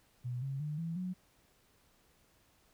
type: tone with pitch steps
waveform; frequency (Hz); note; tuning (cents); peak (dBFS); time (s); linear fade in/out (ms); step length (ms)
sine; 123.47 / 136.21 / 150.26 / 165.77 / 182.87; B2 / C#3 / D3 / E3 / F#3; 0 / -30 / +40 / +10 / -20; -35; 0.24-1.14; 20; 180
effects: pink hiss -69 dBFS RMS until 2.73 s